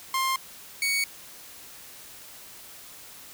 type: tone pair in turn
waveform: sawtooth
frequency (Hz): 1057 / 2233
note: C6 / C#7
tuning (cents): +17 / +12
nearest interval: octave + minor second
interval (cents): 1295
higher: second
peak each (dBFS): -20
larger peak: neither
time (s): 0.14-0.36 / 0.82-1.04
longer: neither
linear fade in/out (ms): 2
effects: white hiss -46 dBFS RMS until 3.33 s